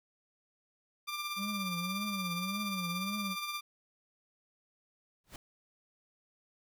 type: tone with tremolo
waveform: 15% pulse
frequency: 1188 Hz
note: D6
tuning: 20 cents sharp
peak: -28 dBFS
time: 1.07-3.61 s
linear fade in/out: 20 ms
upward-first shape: sine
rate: 17 Hz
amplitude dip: 45%
type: tone with vibrato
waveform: triangle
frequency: 190 Hz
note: F#3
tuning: 46 cents sharp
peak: -34 dBFS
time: 1.36-3.36 s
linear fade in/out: 50 ms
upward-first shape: triangle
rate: 1.8 Hz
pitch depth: 190 cents each way
type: noise with exponential growth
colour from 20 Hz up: pink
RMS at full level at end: -42 dBFS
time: 5.24-5.36 s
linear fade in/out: 2 ms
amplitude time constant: 25 ms
effects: none